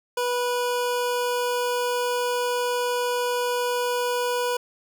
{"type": "tone", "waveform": "25% pulse", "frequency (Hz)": 489.7, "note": "B4", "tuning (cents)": -15, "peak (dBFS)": -19, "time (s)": [0.17, 4.57], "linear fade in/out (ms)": 5, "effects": []}